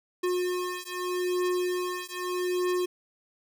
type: beating tone pair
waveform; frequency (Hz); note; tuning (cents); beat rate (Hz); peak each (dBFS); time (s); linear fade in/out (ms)
square; 360 / 360.81; F#4 / F#4; -47 / -44; 0.81; -31; 0.23-2.86; 10
effects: none